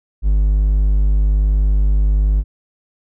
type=tone; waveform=triangle; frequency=50.6 Hz; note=G#1; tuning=44 cents flat; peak=-9 dBFS; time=0.22-2.44 s; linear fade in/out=50 ms; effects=none